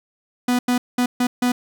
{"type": "tone bursts at uneven times", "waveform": "45% pulse", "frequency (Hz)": 246.9, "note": "B3", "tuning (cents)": 0, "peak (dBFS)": -16, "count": 5, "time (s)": [[0.48, 0.59], [0.68, 0.78], [0.98, 1.06], [1.2, 1.27], [1.42, 1.52]], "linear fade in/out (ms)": 5, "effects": []}